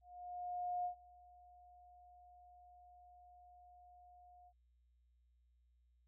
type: tone with ADSR envelope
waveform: sine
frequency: 715 Hz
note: F5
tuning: 41 cents sharp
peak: -36 dBFS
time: 0.01-4.53 s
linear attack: 840 ms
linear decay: 99 ms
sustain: -24 dB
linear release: 58 ms
effects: added 60 Hz sine -70 dBFS peak until 6.07 s